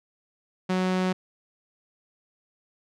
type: tone with low-pass filter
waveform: sawtooth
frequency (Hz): 185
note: F#3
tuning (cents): 0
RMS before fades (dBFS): -25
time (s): 0.69-1.13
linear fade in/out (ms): 10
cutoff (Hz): 5500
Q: 0.57
effects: none